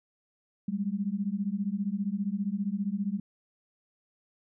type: beating tone pair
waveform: sine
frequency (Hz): 193.2 / 208.2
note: G3 / G#3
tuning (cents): -25 / +5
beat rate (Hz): 15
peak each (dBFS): -31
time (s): 0.68-3.2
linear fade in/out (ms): 5
effects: none